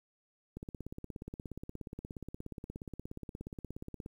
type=click train; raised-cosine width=3 ms; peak=-29 dBFS; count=60; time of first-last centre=0.57-4.061 s; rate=16.9 Hz; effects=10-bit